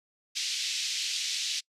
white band-pass noise, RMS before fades -32 dBFS, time 0.35-1.61 s, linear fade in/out 20 ms, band 2600 to 6000 Hz, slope 24 dB/octave, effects noise-tail reverb RT60 0.1 s tail -26 dB re dry + resampled to 32000 Hz

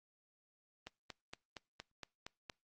click train, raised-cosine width 0.2 ms, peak -28 dBFS, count 8, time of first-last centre 0.87-2.498 s, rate 4.3 Hz, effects noise-tail reverb RT60 0.3 s tail -26 dB re dry + Opus 32 kbps

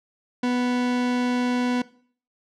40% pulse tone, 246.9 Hz, B3, in tune, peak -20 dBFS, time 0.43-1.82 s, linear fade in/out 5 ms, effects noise-tail reverb RT60 0.5 s tail -19 dB re dry + low-pass 5000 Hz 12 dB/octave

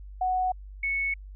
sine tone pair in turn, 740 / 2209 Hz, F#5 / C#7, 0 / -7 cents, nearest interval octave + perfect fifth, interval 1893 cents, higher second, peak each -23 / -25 dBFS, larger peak first, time 0.21-0.52 / 0.83-1.14 s, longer neither, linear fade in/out 5 ms, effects added 49 Hz sine -40 dBFS peak until 1.35 s

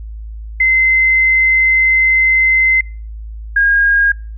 sine tone pair in turn, 2064 / 1627.4 Hz, C7 / G#6, -24 / -36 cents, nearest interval major third, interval 412 cents, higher first, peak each -8 dBFS, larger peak neither, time 0.6-2.81 / 3.56-4.12 s, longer first, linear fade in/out 5 ms, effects noise-tail reverb RT60 0.4 s tail -26 dB re dry + added 54 Hz sine -25 dBFS peak until 4.37 s

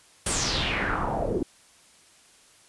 pink noise with low-pass filter sweep, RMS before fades -27 dBFS, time 0.26-1.43 s, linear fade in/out 5 ms, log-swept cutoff 9800 to 330 Hz, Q 4.1, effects white hiss -56 dBFS RMS until 2.68 s + resampled to 24000 Hz

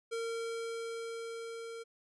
square tone with level ramp, 458.9 Hz, A#4, 27 cents flat, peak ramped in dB -35 to -43 dBFS, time 0.11-1.84 s, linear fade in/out 20 ms, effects resampled to 24000 Hz

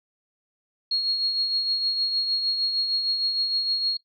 sine tone with tremolo, 4295 Hz, C8, 44 cents sharp, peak -20 dBFS, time 0.91-3.97 s, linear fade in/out 5 ms, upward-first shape triangle, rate 6.5 Hz, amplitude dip 50%, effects noise-tail reverb RT60 0.1 s tail -17 dB re dry

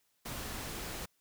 pink noise, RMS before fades -41 dBFS, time 0.25-1.06 s, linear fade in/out 10 ms, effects white hiss -75 dBFS RMS until 1.2 s

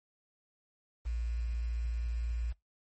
sine tone with quantisation, 57.9 Hz, A#1, 11 cents flat, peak -31 dBFS, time 1.05-2.53 s, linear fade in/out 20 ms, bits 9, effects noise-tail reverb RT60 0.2 s tail -24 dB re dry + MP3 32 kbps

